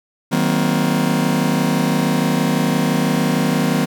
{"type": "chord", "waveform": "40% pulse", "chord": "C half-diminished seventh", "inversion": "first", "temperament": "just", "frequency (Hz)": [156.98, 188.37, 235.5, 261.6], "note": ["Eb3", "Gb3", "Bb3", "C4"], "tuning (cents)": [16, 31, 18, 0], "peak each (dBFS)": -20, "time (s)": [0.31, 3.86], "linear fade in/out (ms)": 20, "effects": []}